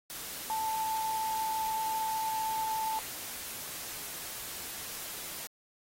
sine tone in noise, 880 Hz, A5, in tune, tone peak -30 dBFS, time 0.5-2.99 s, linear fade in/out 0 ms, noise white, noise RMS -41 dBFS, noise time 0.1-5.47 s, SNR +8 dB, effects AAC 48 kbps

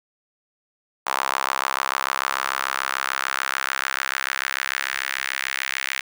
sawtooth tone with high-pass filter sweep, 66.8 Hz, C2, 36 cents sharp, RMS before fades -26 dBFS, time 1.06-6.01 s, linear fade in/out 10 ms, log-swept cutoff 1000 to 2000 Hz, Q 2.5, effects none

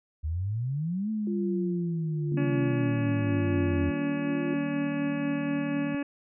sine exponential two-way sweep, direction up then down, 73.6 to 220 to 85.2 Hz, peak -27 dBFS, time 0.23-3.91 s, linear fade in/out 20 ms, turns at 1.1 s
sine tone with tremolo, 347.2 Hz, F4, 10 cents flat, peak -29 dBFS, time 1.27-4.54 s, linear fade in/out 2 ms, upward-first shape sine, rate 0.96 Hz, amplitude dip 80%
sine chord, Eb dominant seventh, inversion none, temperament just, 155.56 / 194.45 / 233.3 / 280 Hz, Eb3 / G3 / Bb3 / Db4, 0 / -14 / +2 / +18 cents, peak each -36 / -40 / -35 / -41 dBFS, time 2.32-5.95 s, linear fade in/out 2 ms
harmonic tone, 284.1 Hz, C#4, 43 cents sharp, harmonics 1 / 2 / 3 / 4 / 5 / 6 / 7 / 8 / 9 / 10, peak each -28 / -38 / -46 / -46 / -50 / -42 / -53 / -49 / -44 / -54 dBFS, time 2.37-6.03 s, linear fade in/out 5 ms
effects none

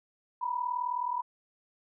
sine tone pair together, 948.5 / 987.8 Hz, A#5 / B5, +30 / 0 cents, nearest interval minor second, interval 70 cents, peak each -34 / -31 dBFS, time 0.41-1.22 s, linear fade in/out 10 ms, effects none

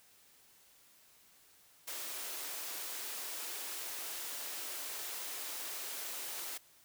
white high-pass noise, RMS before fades -42 dBFS, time 1.87-6.58 s, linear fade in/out 10 ms, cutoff 300 Hz, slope 24 dB/octave, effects white hiss -64 dBFS RMS until 6.84 s

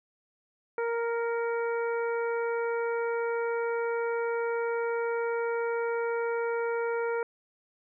harmonic tone with a mistuned harmonic, 466.2 Hz, A#4, in tune, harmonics 1 / 2 / 3 / 4 / 5, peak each -28 / -36 / -37 / -45 / -44 dBFS, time 0.78-7.23 s, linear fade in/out 2 ms, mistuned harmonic 5, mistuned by -38 cents, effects none

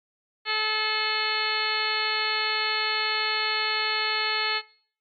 harmonic tone with a mistuned harmonic, 432.2 Hz, A4, 31 cents flat, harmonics 1 / 2 / 3 / 4 / 5 / 6 / 7 / 8 / 9 / 10, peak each -38 / -35 / -32 / -31 / -30 / -34 / -33 / -35 / -41 / -30 dBFS, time 0.45-4.62 s, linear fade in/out 50 ms, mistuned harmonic 8, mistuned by +35 cents, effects noise-tail reverb RT60 0.5 s tail -19 dB re dry + AAC 48 kbps

